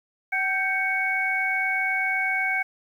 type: tone cluster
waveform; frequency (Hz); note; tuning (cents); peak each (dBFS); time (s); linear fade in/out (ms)
sine; 759 / 1567 / 2228; F#5 / G6 / C#7; +44 / -1 / +8; -30 / -27 / -24; 0.32-2.63; 10
effects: 9-bit

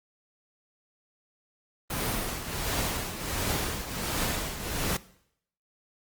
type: noise with tremolo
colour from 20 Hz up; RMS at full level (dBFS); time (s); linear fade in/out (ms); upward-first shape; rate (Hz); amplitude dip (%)
pink; -28; 1.9-4.97; 5; triangle; 1.4; 70
effects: noise-tail reverb RT60 0.7 s tail -19 dB re dry + Opus 32 kbps

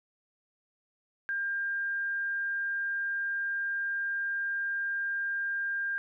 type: tone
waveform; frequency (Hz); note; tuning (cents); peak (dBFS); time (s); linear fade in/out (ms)
sine; 1600; G6; +35; -29; 1.29-5.98; 0
effects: none

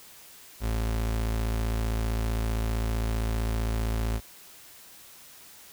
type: tone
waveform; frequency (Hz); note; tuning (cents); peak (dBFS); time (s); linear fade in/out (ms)
35% pulse; 55.4; A1; +13; -24; 0.6-4.21; 50
effects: white hiss -50 dBFS RMS until 5.72 s

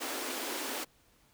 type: high-pass noise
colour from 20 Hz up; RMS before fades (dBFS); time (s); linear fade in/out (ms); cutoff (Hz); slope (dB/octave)
pink; -37; 0-0.85; 20; 240; 96
effects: pink hiss -66 dBFS RMS until 1.33 s

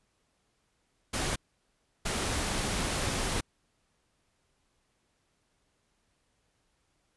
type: noise bursts at uneven times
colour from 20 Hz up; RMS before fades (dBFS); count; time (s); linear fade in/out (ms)
pink; -31; 2; 1.13-1.36 / 2.05-3.41; 10
effects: pink hiss -74 dBFS RMS until 7.16 s + resampled to 24000 Hz

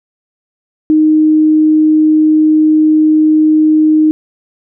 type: tone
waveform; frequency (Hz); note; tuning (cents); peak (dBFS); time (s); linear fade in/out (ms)
sine; 309.8; D#4; -7; -5; 0.9-4.11; 0
effects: none

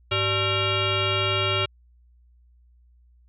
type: tone with frequency modulation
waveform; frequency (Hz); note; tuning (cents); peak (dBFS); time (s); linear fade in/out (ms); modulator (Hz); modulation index
sine; 1355; E6; +47; -20; 0.11-1.66; 10; 486; 4.1
effects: added 60 Hz sine -53 dBFS peak until 3.28 s + MP3 64 kbps

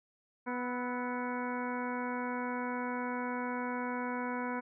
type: harmonic tone with a mistuned harmonic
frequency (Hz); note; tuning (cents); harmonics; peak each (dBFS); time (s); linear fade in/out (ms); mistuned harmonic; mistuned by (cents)
246.9; B3; 0; 1 / 2 / 3 / 4 / 5 / 6 / 7 / 8 / 9; -37 / -41 / -45 / -39 / -50 / -43 / -50 / -54 / -47; 0.46-4.61; 20; 5; +81
effects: none

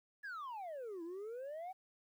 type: exponential two-way sweep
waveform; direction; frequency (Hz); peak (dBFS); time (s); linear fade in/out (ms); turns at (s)
sine; down then up; 1742 to 324.6 to 772; -40; 0.23-1.73; 20; 1.03
effects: tanh soft clip ceiling -42 dBFS + 12-bit

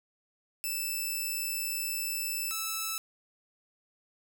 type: tone pair in turn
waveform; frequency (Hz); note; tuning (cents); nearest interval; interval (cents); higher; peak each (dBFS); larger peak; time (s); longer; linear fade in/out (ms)
5% pulse; 2637 / 1312.8; E7 / E6; 0 / -8; octave; 1208; first; -22 / -20; second; 0.64-2.51 / 2.51-2.98; first; 0
effects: none

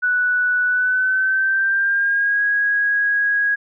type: tone with pitch glide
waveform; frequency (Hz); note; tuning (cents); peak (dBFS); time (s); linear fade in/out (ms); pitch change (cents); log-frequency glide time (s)
sine; 1480 to 1651.7; F#6 to G#6; 0 to -10; -15; 0.02-3.56; 20; +190; 0.66-2.44
effects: none

